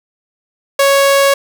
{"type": "tone", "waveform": "sawtooth", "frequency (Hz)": 554.4, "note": "C#5", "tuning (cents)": 0, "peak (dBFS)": -4, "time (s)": [0.79, 1.34], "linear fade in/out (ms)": 5, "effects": []}